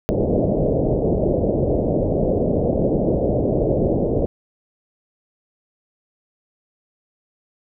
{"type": "low-pass noise", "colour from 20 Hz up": "white", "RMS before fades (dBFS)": -19, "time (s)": [0.09, 4.26], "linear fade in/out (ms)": 0, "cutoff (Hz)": 610, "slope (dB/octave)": 48, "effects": []}